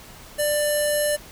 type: tone with low-pass filter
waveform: square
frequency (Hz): 592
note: D5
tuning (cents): +14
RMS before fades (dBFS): -22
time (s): 0.38-1.17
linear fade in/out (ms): 20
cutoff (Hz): 11000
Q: 8.4
effects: pink hiss -44 dBFS RMS until 1.31 s